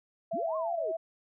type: tone with vibrato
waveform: sine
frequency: 659.3 Hz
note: E5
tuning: in tune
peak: -30 dBFS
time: 0.31-0.97 s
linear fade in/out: 10 ms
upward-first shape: triangle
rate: 3.1 Hz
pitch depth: 77 cents each way
type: linear two-way sweep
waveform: sine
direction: up then down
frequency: 146.4 to 1108.7 to 339.2 Hz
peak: -35 dBFS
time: 0.33-0.92 s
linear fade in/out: 10 ms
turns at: 0.56 s
effects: none